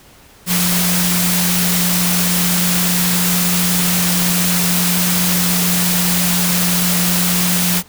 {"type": "tone in noise", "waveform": "sine", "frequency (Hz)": 177.9, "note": "F3", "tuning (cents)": 32, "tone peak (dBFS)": -17, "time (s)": [0.46, 7.83], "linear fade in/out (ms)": 50, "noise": "white", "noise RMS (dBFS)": -17, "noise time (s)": [0.46, 7.83], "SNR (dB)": -3, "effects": ["pink hiss -45 dBFS RMS until 7.88 s"]}